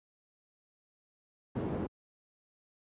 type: low-pass noise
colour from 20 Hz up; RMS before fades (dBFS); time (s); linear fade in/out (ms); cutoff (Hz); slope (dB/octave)
white; -34; 1.55-1.87; 10; 360; 12
effects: high-pass 80 Hz 12 dB/octave + resampled to 8000 Hz